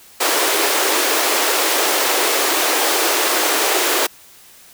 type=high-pass noise; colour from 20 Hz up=pink; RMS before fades=-17 dBFS; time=0.2-4.07 s; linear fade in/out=10 ms; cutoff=320 Hz; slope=48 dB/octave; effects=white hiss -45 dBFS RMS until 4.73 s